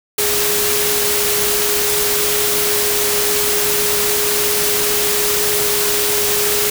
sine tone in noise, 415.3 Hz, G#4, in tune, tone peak -21 dBFS, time 0.18-6.7 s, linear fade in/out 5 ms, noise white, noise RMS -17 dBFS, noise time 0.18-6.7 s, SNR -7 dB, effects none

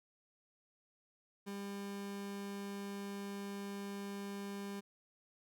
30% pulse tone, 200 Hz, G3, 35 cents sharp, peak -39 dBFS, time 1.46-4.81 s, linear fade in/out 20 ms, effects none

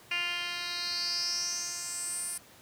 10% pulse tone with band-pass filter sweep, 349.6 Hz, F4, 2 cents sharp, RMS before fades -34 dBFS, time 0.11-2.38 s, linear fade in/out 5 ms, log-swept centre 2700 to 9800 Hz, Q 6.8, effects pink hiss -55 dBFS RMS until 2.61 s + high-pass 100 Hz 12 dB/octave

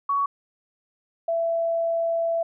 sine tone pair in turn, 1122 / 667.1 Hz, C#6 / E5, +21 / +20 cents, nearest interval major sixth, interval 901 cents, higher first, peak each -20 / -21 dBFS, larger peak first, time 0.09-0.26 / 1.28-2.43 s, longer second, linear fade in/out 5 ms, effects none

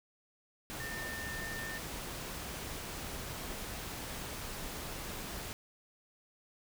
sine tone in noise, 1800 Hz, A6, 39 cents sharp, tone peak -41 dBFS, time 0.8-1.78 s, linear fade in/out 0 ms, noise pink, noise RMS -42 dBFS, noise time 0.7-5.53 s, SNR -2 dB, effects none

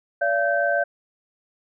sine tone cluster, 575 / 682 / 1549 Hz, D5 / F5 / G6, -37 / -41 / -21 cents, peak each -23 dBFS, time 0.21-0.84 s, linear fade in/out 10 ms, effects none

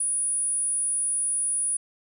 sine tone, 9750 Hz, D#9, 36 cents flat, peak -23 dBFS, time 0-1.77 s, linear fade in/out 5 ms, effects none

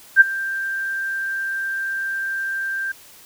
sine tone with ADSR envelope, 1578 Hz, G6, 11 cents sharp, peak -3 dBFS, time 0.16-2.92 s, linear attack 47 ms, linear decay 18 ms, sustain -19 dB, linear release 6 ms, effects white hiss -46 dBFS RMS until 3.25 s

